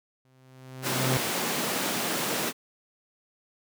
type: tone with exponential growth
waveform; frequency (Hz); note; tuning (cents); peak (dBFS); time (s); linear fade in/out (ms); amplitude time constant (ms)
sawtooth; 130; C3; -11; -18; 0.25-1.17; 0; 200
type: high-pass noise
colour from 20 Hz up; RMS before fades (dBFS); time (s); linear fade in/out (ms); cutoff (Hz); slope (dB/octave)
pink; -29; 0.82-2.53; 50; 170; 24
effects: none